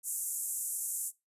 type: band-pass noise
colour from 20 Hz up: pink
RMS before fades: -36 dBFS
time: 0.03-1.12 s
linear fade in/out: 50 ms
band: 7300 to 13000 Hz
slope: 48 dB/octave
effects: noise-tail reverb RT60 0.2 s tail -19 dB re dry + resampled to 32000 Hz